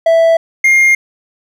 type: tone pair in turn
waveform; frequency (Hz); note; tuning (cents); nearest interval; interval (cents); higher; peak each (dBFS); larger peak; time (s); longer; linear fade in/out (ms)
triangle; 659.3 / 2123; E5 / C7; 0 / +25; octave + minor sixth; 2025; second; -4; neither; 0.06-0.37 / 0.64-0.95; neither; 5
effects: none